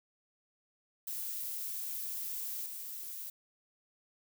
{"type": "noise with level steps", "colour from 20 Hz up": "violet", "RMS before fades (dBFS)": [-39, -43], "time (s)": [1.07, 3.3], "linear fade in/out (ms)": 5, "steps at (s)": 2.66, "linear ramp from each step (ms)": 2, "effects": []}